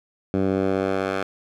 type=tone with band-pass filter sweep; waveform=10% pulse; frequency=96 Hz; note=G2; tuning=36 cents flat; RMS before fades=-23 dBFS; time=0.34-1.23 s; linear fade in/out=0 ms; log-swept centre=240 to 1200 Hz; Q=0.72; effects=none